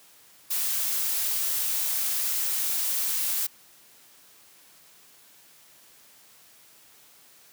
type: noise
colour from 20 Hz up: blue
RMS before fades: -27 dBFS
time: 0.5-3.47 s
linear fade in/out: 10 ms
effects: white hiss -55 dBFS RMS until 7.52 s + high-pass 100 Hz 12 dB/octave

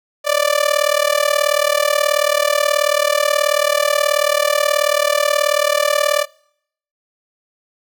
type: tone with amplitude modulation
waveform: sawtooth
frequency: 587.3 Hz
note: D5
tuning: in tune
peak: -6 dBFS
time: 0.24-6.26 s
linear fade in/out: 50 ms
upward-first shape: sine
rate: 38.5 Hz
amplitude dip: 90%
effects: noise-tail reverb RT60 0.7 s tail -25 dB re dry

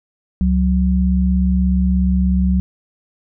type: tone pair together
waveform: sine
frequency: 68.5 / 185.21 Hz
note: C#2 / F#3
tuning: -20 / +2 cents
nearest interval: octave + perfect fourth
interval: 1722 cents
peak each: -15 dBFS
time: 0.41-2.6 s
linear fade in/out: 0 ms
effects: none

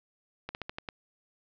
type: slowing click train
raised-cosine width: 0.3 ms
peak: -20 dBFS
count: 6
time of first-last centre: 0.49-0.888 s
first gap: 59 ms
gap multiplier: 1.15
effects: low-pass 5000 Hz 12 dB/octave

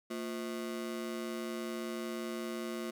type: ring-modulated tone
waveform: 35% pulse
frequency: 289.8 Hz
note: D4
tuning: 23 cents flat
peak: -32 dBFS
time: 0.1-2.91 s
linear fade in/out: 10 ms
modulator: 62.6 Hz
effects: none

